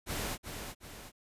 pink noise with echo, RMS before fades -36 dBFS, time 0.06-0.38 s, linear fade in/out 50 ms, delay 370 ms, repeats 2, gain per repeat -6 dB, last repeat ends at 1.12 s, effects resampled to 32000 Hz

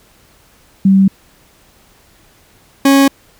sine / 40% pulse tone pair in turn, 193.3 / 274.9 Hz, G3 / C#4, -24 / -14 cents, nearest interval tritone, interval 610 cents, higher second, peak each -5 dBFS, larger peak neither, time 0.85-1.08 / 2.85-3.08 s, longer neither, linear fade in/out 5 ms, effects pink hiss -49 dBFS RMS until 3.39 s

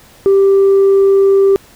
sine tone, 392 Hz, G4, in tune, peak -4 dBFS, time 0.26-1.56 s, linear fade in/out 0 ms, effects tanh soft clip ceiling -4 dBFS + pink hiss -43 dBFS RMS until 1.75 s

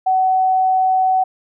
sine tone, 752 Hz, F#5, 28 cents sharp, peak -12 dBFS, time 0.06-1.24 s, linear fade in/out 10 ms, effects none

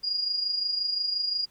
sine tone with amplitude modulation, 4853 Hz, D#8, 44 cents flat, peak -23 dBFS, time 0.03-1.46 s, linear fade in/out 20 ms, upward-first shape sine, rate 25.7 Hz, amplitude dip 55%, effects pink hiss -63 dBFS RMS until 1.5 s

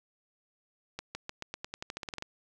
accelerating click train, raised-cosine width 0.2 ms, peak -20 dBFS, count 15, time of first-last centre 0.99-2.224 s, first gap 160 ms, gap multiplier 0.9, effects none

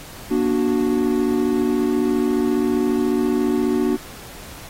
triangle chord, Bb augmented, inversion none, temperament equal with one note detuned, 239.1 / 293.7 / 370 Hz, Bb3 / D4 / F#4, +44 / 0 / 0 cents, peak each -19 dBFS, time 0.3-3.97 s, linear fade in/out 20 ms, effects pink hiss -39 dBFS RMS until 4.69 s + AAC 48 kbps

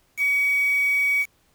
sine tone with quantisation, 2262 Hz, C#7, 34 cents sharp, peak -18 dBFS, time 0.17-1.26 s, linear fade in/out 50 ms, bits 6, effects pink hiss -63 dBFS RMS until 1.54 s

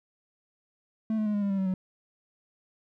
triangle tone with pitch steps, 220 / 214.9 / 209.8 / 204.9 / 200.1 / 195.43 / 190.86 / 186.39 Hz, A3 / A3 / G#3 / G#3 / G3 / G3 / G3 / F#3, 0 / -41 / +18 / -23 / +36 / -5 / -46 / +13 cents, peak -23 dBFS, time 1.1-1.74 s, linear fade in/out 2 ms, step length 80 ms, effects none

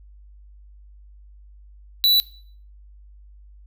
square tone, 3951 Hz, B7, in tune, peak -14 dBFS, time 2.04-2.2 s, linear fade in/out 0 ms, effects noise-tail reverb RT60 0.5 s tail -19 dB re dry + added 50 Hz sine -44 dBFS peak until 3.66 s

